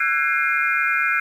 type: tone cluster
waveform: sine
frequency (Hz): 1346 / 1495 / 1639 / 2117 / 2420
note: E6 / F#6 / G#6 / C7 / D#7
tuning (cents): +36 / +17 / -23 / +20 / -49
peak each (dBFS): -24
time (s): 0-1.2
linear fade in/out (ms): 5
effects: 8-bit